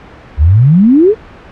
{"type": "exponential sweep", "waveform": "sine", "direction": "up", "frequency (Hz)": [66.4, 462.5], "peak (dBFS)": -3, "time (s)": [0.37, 1.15], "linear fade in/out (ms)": 50, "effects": ["pink hiss -34 dBFS RMS until 1.51 s", "low-pass 2000 Hz 12 dB/octave"]}